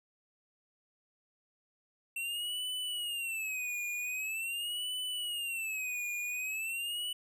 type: tone with vibrato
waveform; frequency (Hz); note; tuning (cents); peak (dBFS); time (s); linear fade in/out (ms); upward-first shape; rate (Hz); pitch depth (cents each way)
square; 2700; E7; +41; -35; 2.16-7.13; 5; sine; 0.44; 180
effects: none